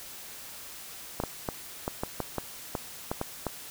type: clicks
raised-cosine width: 1 ms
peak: -15 dBFS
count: 11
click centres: 1.201 / 1.237 / 1.488 / 1.879 / 2.035 / 2.203 / 2.383 / 2.752 / 3.115 / 3.214 / 3.467 s
effects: white hiss -44 dBFS RMS until 3.7 s